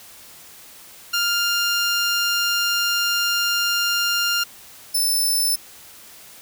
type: tone pair in turn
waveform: 15% pulse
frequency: 1400 / 5286 Hz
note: F6 / E8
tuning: +4 / +4 cents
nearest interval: octave + major seventh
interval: 2300 cents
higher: second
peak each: -12 dBFS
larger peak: neither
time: 1.13-4.44 / 4.94-5.56 s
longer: first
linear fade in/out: 10 ms
effects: white hiss -44 dBFS RMS until 6.41 s